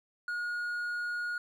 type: tone with hard clipping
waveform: sine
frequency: 1440 Hz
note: F#6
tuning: 47 cents flat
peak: -33 dBFS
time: 0.28-1.38 s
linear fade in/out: 2 ms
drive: 3 dB
effects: none